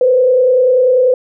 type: tone with frequency modulation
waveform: sine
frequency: 507 Hz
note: B4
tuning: 45 cents sharp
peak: -7 dBFS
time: 0.01-1.14 s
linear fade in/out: 2 ms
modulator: 30.2 Hz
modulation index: 0.61
effects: none